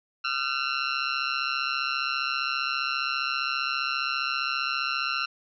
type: tone with amplitude modulation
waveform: 20% pulse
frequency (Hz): 1364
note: F6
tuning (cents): -41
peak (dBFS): -17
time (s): 0.24-5.26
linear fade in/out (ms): 10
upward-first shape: sine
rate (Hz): 135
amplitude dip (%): 85
effects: resampled to 16000 Hz